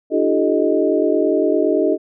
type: tone cluster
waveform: sine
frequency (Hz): 296.1 / 336.1 / 383.9 / 433.7 / 622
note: D4 / E4 / G4 / A4 / D#5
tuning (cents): +14 / +34 / -36 / -25 / -1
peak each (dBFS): -20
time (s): 0.1-1.98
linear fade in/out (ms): 50
effects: none